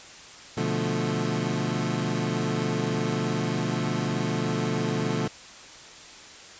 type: chord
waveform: 25% pulse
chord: B half-diminished seventh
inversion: none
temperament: equal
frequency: 123.47 / 146.83 / 174.61 / 220 Hz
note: B2 / D3 / F3 / A3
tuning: 0 / 0 / 0 / 0 cents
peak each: -27 dBFS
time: 0.57-5.28 s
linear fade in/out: 5 ms
effects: white hiss -45 dBFS RMS until 6.59 s + resampled to 16000 Hz